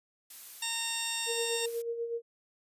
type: noise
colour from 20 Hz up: blue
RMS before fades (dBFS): -46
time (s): 0.3-1.82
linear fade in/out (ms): 5
type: harmonic tone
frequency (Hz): 917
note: A#5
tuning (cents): -29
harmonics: 1 / 2 / 3 / 4 / 5 / 6 / 8 / 9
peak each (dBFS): -43 / -43 / -39 / -37 / -47 / -41 / -41 / -38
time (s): 0.62-1.66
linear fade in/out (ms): 5
type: tone with tremolo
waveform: sine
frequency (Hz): 466.2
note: A#4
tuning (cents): 0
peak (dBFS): -30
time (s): 1.26-2.22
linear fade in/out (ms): 50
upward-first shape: sine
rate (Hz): 8.2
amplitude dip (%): 55
effects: resampled to 32000 Hz